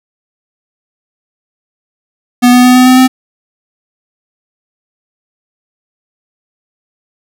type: tone with pitch steps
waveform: square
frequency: 245.6 / 248 / 250.5 / 252.9 / 255.4 / 258 Hz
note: B3 / B3 / B3 / B3 / C4 / C4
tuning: -9 / +7 / +25 / +41 / -42 / -24 cents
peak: -3 dBFS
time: 2.42-3.08 s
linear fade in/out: 20 ms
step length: 110 ms
effects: none